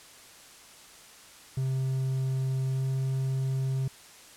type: tone with pitch glide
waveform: triangle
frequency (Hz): 132 to 132.84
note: C3 to C3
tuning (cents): +16 to +27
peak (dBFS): -24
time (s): 1.57-3.88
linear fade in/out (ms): 5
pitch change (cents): +11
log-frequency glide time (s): 2.7-2.86
effects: white hiss -51 dBFS RMS until 4.36 s + low-pass 10000 Hz 12 dB/octave